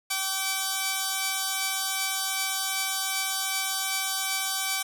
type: tone pair together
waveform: 5% pulse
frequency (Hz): 770 / 1153.7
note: G5 / D6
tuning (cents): -31 / -31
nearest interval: perfect fifth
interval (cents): 700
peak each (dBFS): -17 / -18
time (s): 0.1-4.83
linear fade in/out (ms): 10
effects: none